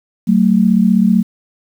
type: tone pair together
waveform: sine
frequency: 188.78 / 224.5 Hz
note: F#3 / A3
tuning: +35 / +35 cents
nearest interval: minor third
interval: 300 cents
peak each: -11 dBFS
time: 0.27-1.23 s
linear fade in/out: 20 ms
effects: 7-bit